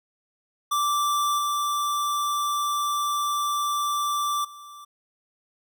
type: tone with level steps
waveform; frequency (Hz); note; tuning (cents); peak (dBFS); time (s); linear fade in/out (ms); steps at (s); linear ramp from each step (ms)
square; 1171; D6; -5; -22 / -24 / -42; 0.71-4.85; 10; 1.38 / 4.44; 10
effects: none